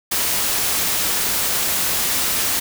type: noise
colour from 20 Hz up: white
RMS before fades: -20 dBFS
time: 0.11-2.6 s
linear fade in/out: 10 ms
effects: none